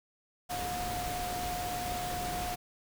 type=tone in noise; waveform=sine; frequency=717 Hz; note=F5; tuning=45 cents sharp; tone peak=-35 dBFS; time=0.49-2.56 s; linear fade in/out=20 ms; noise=pink; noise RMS=-38 dBFS; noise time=0.49-2.56 s; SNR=0 dB; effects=none